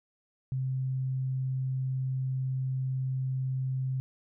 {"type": "tone", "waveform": "sine", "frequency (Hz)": 131, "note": "C3", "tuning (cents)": 2, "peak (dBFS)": -28, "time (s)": [0.52, 4], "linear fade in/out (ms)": 0, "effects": []}